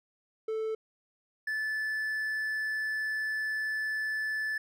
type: tone pair in turn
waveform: triangle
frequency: 440 / 1742.3 Hz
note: A4 / A6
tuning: 0 / -17 cents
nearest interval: 2 octaves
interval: 2383 cents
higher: second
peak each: -28 dBFS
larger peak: neither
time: 0.48-0.75 / 1.47-4.58 s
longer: second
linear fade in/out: 5 ms
effects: none